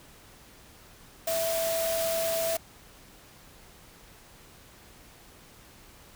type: tone in noise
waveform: sine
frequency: 659.3 Hz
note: E5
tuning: in tune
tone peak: -27 dBFS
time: 1.27-2.57 s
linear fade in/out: 5 ms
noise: white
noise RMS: -33 dBFS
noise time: 1.27-2.57 s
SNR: +3 dB
effects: pink hiss -53 dBFS RMS until 6.15 s